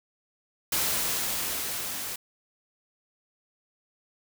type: noise with level ramp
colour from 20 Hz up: white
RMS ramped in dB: -26 to -35 dBFS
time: 0.72-2.16 s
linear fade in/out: 5 ms
effects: none